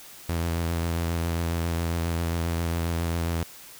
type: tone with vibrato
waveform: sawtooth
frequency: 84 Hz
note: E2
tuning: 33 cents sharp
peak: -21 dBFS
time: 0.29-3.43 s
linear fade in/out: 0 ms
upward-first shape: sine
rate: 7.4 Hz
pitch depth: 25 cents each way
effects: white hiss -46 dBFS RMS until 3.79 s